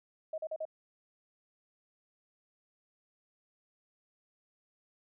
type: tone bursts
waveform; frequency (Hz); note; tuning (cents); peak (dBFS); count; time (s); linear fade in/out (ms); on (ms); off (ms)
sine; 631; D#5; +24; -34; 4; 0.33-0.653; 5; 50; 41
effects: none